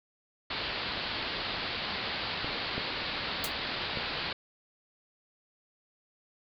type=low-pass noise; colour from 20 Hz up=white; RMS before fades=-35 dBFS; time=0.5-4.33 s; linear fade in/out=5 ms; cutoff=4700 Hz; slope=96 dB/octave
type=clicks; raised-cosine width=2 ms; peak=-22 dBFS; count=3; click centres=2.445 / 2.78 / 3.973 s
type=noise with exponential decay; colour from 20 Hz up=white; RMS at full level=-29 dBFS; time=3.44-3.52 s; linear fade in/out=1 ms; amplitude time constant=17 ms
effects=none